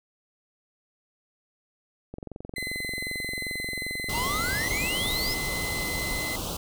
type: click train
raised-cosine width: 2 ms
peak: -24 dBFS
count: 69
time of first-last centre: 2.14-5.149 s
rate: 22.6 Hz
type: tone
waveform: 35% pulse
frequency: 2038 Hz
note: C7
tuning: 46 cents flat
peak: -29 dBFS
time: 2.56-6.36 s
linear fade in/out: 5 ms
type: band-stop noise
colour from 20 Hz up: pink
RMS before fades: -32 dBFS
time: 4.09-6.57 s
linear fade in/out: 5 ms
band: 1300 to 2800 Hz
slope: 48 dB/octave
type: exponential sweep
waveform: square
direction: up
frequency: 887 to 5370 Hz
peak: -30 dBFS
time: 4.13-5.35 s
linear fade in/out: 20 ms
effects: none